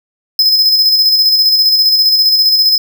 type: tone with tremolo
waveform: square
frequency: 5100 Hz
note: D#8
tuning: 42 cents sharp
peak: -6 dBFS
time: 0.39-2.78 s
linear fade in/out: 2 ms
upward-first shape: square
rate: 15 Hz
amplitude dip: 35%
effects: none